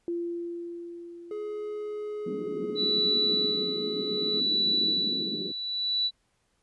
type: tone with exponential decay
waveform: sine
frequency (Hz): 343.2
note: F4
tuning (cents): -30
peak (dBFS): -27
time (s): 0.08-3.26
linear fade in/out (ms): 1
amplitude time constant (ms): 690
type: tone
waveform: triangle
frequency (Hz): 420.5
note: G#4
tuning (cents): +22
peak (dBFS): -30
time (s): 1.31-4.4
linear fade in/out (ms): 2
type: band-pass noise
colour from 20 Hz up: pink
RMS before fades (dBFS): -36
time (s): 2.26-5.52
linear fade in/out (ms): 5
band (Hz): 180 to 410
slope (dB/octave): 48
type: tone with tremolo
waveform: sine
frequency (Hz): 3951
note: B7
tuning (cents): 0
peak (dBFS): -22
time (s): 2.75-6.11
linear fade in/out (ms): 50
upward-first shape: sine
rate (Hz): 0.64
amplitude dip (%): 70
effects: pink hiss -72 dBFS RMS until 6.62 s + resampled to 24000 Hz